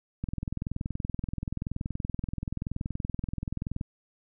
click train, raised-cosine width 5 ms, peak -19 dBFS, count 76, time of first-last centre 0.24-3.811 s, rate 21 Hz, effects none

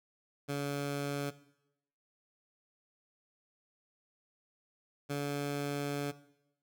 15% pulse tone pair in turn, 142.3 / 143.21 Hz, C#3 / D3, +46 / -43 cents, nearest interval unison, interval 11 cents, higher second, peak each -27 dBFS, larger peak neither, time 0.48-1.31 / 5.09-6.12 s, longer second, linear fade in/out 20 ms, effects noise-tail reverb RT60 0.8 s tail -17 dB re dry

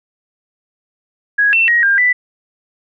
sine tone with pitch steps, 1660 / 2690 / 1889 / 1602 / 1983 Hz, G#6 / E7 / A#6 / G6 / B6, -1 / +34 / +22 / +37 / +7 cents, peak -9 dBFS, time 1.38-2.13 s, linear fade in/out 10 ms, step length 150 ms, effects none

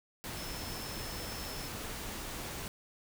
sine tone in noise, 5274 Hz, E8, in tune, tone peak -47 dBFS, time 0.37-1.68 s, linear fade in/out 0 ms, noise pink, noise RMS -41 dBFS, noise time 0.24-2.68 s, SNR -9 dB, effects none

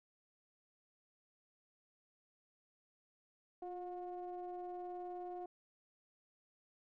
triangle ring-modulated tone, 181.9 Hz, F#3, 29 cents flat, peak -38 dBFS, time 3.62-5.46 s, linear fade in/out 5 ms, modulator 536 Hz, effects none

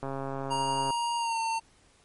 click train, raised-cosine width 1 ms, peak -21 dBFS, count 120, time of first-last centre 0.03-0.905 s, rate 136 Hz
square tone with pitch glide, 941 to 905.3 Hz, A#5 to A5, +16 to +49 cents, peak -28 dBFS, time 0.5-1.6 s, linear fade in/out 20 ms, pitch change -67 cents, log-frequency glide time 1.17-1.39 s
effects pink hiss -62 dBFS RMS until 2.04 s + MP3 48 kbps

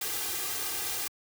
white noise with comb filter, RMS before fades -33 dBFS, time 0.01-1.08 s, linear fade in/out 5 ms, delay 2.5 ms, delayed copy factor +0.95, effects high-pass 80 Hz 12 dB/octave

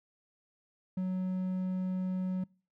triangle tone, 185.3 Hz, F#3, 3 cents sharp, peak -28 dBFS, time 0.97-2.44 s, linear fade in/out 5 ms, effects noise-tail reverb RT60 0.4 s tail -26 dB re dry

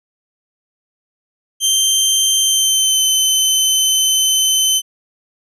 20% pulse tone with pitch glide, 3136 to 3066 Hz, G7 to G7, 0 to -39 cents, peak -6 dBFS, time 1.6-4.82 s, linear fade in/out 50 ms, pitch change -39 cents, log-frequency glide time 2.39-3.03 s, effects none

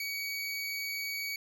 25% pulse tone, 2258 Hz, C#7, 31 cents sharp, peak -30 dBFS, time 0-1.36 s, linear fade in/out 2 ms, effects none

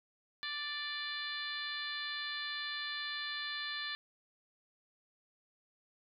harmonic tone, 587.3 Hz, D5, in tune, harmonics 2 / 3 / 4 / 5 / 6 / 7 / 8, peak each -48 / -41 / -49 / -49 / -43 / -44 / -54 dBFS, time 0.43-3.95 s, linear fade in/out 0 ms, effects none

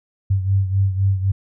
sine beating tone pair, 96.3 / 100.2 Hz, G2 / G2, -30 / +38 cents, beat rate 3.9 Hz, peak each -16 / -22 dBFS, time 0.3-1.32 s, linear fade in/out 10 ms, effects none

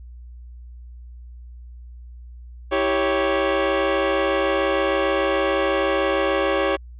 sawtooth chord, C# diminished, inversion first, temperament equal with one note detuned, 325.5 / 392 / 554.4 Hz, E4 / G4 / C#5, -22 / 0 / 0 cents, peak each -22 / -19 / -17 dBFS, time 2.71-6.77 s, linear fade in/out 20 ms, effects added 60 Hz sine -37 dBFS peak until 6.99 s + resampled to 8000 Hz

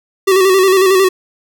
square tone with vibrato, 380 Hz, F#4, 46 cents sharp, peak -8 dBFS, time 0.27-1.09 s, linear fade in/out 10 ms, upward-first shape square, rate 11 Hz, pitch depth 44 cents each way, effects none

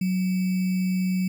sine tone with sample-and-hold, 185 Hz, F#3, in tune, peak -21 dBFS, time 0.01-1.28 s, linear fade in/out 5 ms, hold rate 2450 Hz, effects none

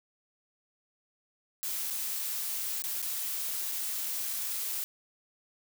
blue noise with dropouts, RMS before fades -34 dBFS, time 1.63-4.84 s, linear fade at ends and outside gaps 0 ms, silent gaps 1.902-1.907 / 2.821-2.839 / 3.018-3.026 / 3.716-3.72 s, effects none

